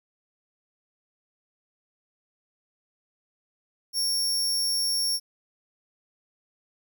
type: tone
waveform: sawtooth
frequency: 5500 Hz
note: F8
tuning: 27 cents flat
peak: -21 dBFS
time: 3.93-5.2 s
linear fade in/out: 50 ms
effects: 10-bit